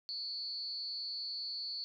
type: tone with amplitude modulation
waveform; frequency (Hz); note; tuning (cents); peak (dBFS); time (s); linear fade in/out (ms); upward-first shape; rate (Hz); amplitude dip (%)
sine; 4435; C#8; 0; -34; 0.09-1.84; 0; sine; 296; 80
effects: none